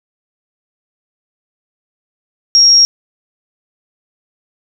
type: tone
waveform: sine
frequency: 5588 Hz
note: F8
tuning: in tune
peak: -4 dBFS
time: 2.55-2.85 s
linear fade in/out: 0 ms
effects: none